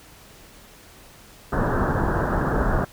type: low-pass noise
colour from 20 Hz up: pink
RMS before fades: -22 dBFS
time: 1.52-2.85 s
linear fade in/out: 10 ms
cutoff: 1700 Hz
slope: 96 dB/octave
effects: pink hiss -48 dBFS RMS until 2.92 s